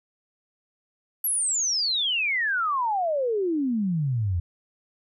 sine exponential sweep, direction down, 11840 to 82.41 Hz, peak -22 dBFS, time 1.24-4.4 s, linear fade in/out 5 ms, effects none

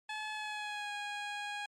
15% pulse tone with pitch glide, 858 to 823.5 Hz, A5 to G#5, -44 to -15 cents, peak -31 dBFS, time 0.09-1.66 s, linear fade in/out 5 ms, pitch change -71 cents, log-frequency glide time 0.33-0.92 s, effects low-pass 6000 Hz 12 dB/octave + MP3 64 kbps

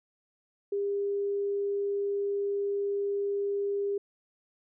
sine tone, 402.1 Hz, G4, 44 cents sharp, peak -27 dBFS, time 0.72-3.98 s, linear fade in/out 5 ms, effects none

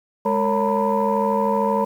sine tone cluster, 208.2 / 457 / 555 / 911 / 984 Hz, G#3 / A#4 / C#5 / A#5 / B5, +5 / -34 / +2 / -40 / -7 cents, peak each -23 dBFS, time 0.25-1.85 s, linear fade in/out 10 ms, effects tanh soft clip ceiling -9 dBFS + 8-bit

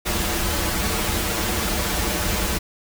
pink noise with comb filter, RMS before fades -23 dBFS, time 0.05-2.59 s, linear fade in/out 20 ms, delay 7.5 ms, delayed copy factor -0.9, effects none

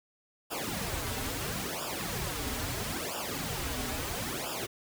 pink noise with flanger, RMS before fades -35 dBFS, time 0.5-4.67 s, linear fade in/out 20 ms, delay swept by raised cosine 0.48 to 5.88 ms, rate 0.75 Hz, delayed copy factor -1, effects none

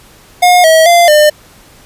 square tone with pitch steps, 717 / 642 / 691 / 602 Hz, F5 / E5 / F5 / D5, +45 / -46 / -19 / +43 cents, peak -4 dBFS, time 0.42-1.3 s, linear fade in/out 10 ms, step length 220 ms, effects pink hiss -41 dBFS RMS until 1.85 s + resampled to 32000 Hz

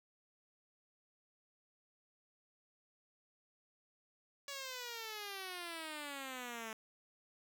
5% pulse exponential sweep, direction down, 567 to 218 Hz, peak -32 dBFS, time 4.48-6.73 s, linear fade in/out 2 ms, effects none

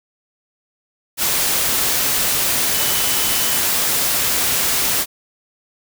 sine tone in noise, 3004 Hz, F#7, 26 cents sharp, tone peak -29 dBFS, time 2.7-3.61 s, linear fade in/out 50 ms, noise white, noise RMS -18 dBFS, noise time 1.17-5.06 s, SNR -14 dB, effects none

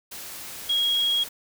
sine tone in noise, 3294 Hz, G#7, 15 cents flat, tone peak -20 dBFS, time 0.69-1.24 s, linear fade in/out 10 ms, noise white, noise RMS -38 dBFS, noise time 0.11-1.29 s, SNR +15 dB, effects none

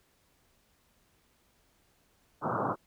white band-pass noise, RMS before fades -31 dBFS, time 2.41-2.76 s, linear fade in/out 50 ms, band 100 to 1400 Hz, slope 96 dB/octave, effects pink hiss -69 dBFS RMS until 2.86 s

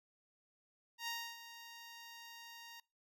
10% pulse tone with ADSR envelope, 932.3 Hz, A#5, in tune, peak -30 dBFS, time 0.98-2.8 s, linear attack 93 ms, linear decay 290 ms, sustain -13 dB, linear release 3 ms, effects noise-tail reverb RT60 0.3 s tail -25 dB re dry

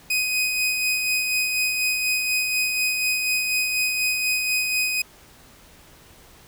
sawtooth tone with tremolo, 2504 Hz, D#7, 10 cents sharp, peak -16 dBFS, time 0.1-5.02 s, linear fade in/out 5 ms, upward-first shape sine, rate 4.1 Hz, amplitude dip 35%, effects pink hiss -50 dBFS RMS until 6.47 s

